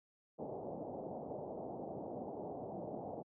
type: low-pass noise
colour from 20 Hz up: white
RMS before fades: -44 dBFS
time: 0.38-3.23 s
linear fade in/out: 20 ms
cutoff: 780 Hz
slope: 48 dB/octave
effects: high-pass 150 Hz 12 dB/octave